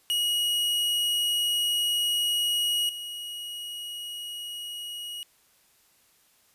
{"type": "tone with level steps", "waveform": "45% pulse", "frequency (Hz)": 2898, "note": "F#7", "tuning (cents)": -37, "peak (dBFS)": [-23, -34], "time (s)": [0.1, 5.23], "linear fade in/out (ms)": 0, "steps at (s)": 2.89, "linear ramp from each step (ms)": 2, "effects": ["white hiss -63 dBFS RMS until 6.54 s", "resampled to 32000 Hz"]}